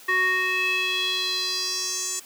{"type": "tone with band-pass filter sweep", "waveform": "square", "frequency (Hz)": 370.7, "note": "F#4", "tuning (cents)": 3, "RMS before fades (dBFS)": -25, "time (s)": [0.08, 2.2], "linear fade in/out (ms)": 10, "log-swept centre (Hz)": [1700, 7400], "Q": 4.2, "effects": ["white hiss -47 dBFS RMS until 2.25 s", "high-pass 200 Hz 12 dB/octave"]}